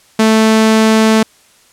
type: tone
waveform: sawtooth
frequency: 220 Hz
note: A3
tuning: in tune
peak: -3 dBFS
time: 0.19-1.23 s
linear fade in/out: 5 ms
effects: white hiss -48 dBFS RMS until 1.72 s + low-pass 10000 Hz 12 dB/octave